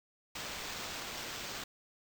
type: noise with sample-and-hold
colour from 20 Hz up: violet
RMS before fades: -42 dBFS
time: 0.35-1.64 s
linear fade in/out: 5 ms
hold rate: 11025 Hz
effects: none